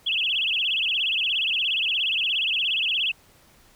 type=tone with vibrato; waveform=sine; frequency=2960 Hz; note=F#7; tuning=in tune; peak=-21 dBFS; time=0.06-3.12 s; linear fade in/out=10 ms; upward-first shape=sine; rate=17 Hz; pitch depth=240 cents each way; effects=pink hiss -56 dBFS RMS until 3.75 s